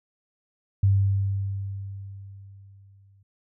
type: tone with exponential decay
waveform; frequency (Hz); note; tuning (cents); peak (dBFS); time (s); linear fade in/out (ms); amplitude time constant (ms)
sine; 98.3; G2; +5; -15; 0.83-3.23; 5; 520
effects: none